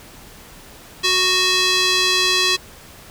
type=tone with band-pass filter; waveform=square; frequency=370 Hz; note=F#4; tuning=in tune; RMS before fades=-17 dBFS; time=1.03-2.57 s; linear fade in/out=20 ms; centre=4100 Hz; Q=1.7; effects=pink hiss -42 dBFS RMS until 3.1 s